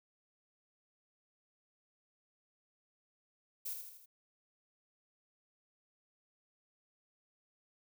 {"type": "noise with echo", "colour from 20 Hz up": "violet", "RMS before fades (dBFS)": -40, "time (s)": [3.65, 3.74], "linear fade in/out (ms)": 10, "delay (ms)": 80, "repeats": 4, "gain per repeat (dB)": -5, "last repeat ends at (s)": 4.06, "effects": []}